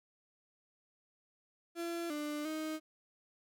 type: tone with pitch steps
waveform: 35% pulse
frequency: 339.3 / 297.4 / 312.5 Hz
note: F4 / D4 / D#4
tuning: -50 / +22 / +8 cents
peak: -35 dBFS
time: 1.75-2.8 s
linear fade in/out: 50 ms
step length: 350 ms
effects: none